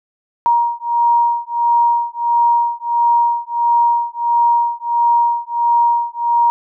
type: beating tone pair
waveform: sine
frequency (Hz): 943 / 944.5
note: A#5 / A#5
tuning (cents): +20 / +22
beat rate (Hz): 1.5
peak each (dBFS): -15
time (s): 0.46-6.5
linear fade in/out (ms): 0
effects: none